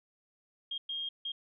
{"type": "tone bursts at uneven times", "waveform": "sine", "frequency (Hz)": 3231, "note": "G#7", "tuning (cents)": -48, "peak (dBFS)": -34, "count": 3, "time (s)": [[0.71, 0.78], [0.89, 1.09], [1.25, 1.32]], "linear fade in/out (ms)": 5, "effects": []}